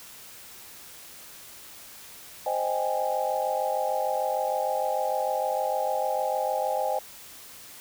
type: chord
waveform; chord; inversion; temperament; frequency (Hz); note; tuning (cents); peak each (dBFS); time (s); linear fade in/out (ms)
sine; Ab major seventh; first; equal; 523.3 / 622.3 / 784 / 830.6; C5 / Eb5 / G5 / Ab5; 0 / 0 / 0 / 0; -30; 2.46-6.99; 5
effects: white hiss -46 dBFS RMS until 7.8 s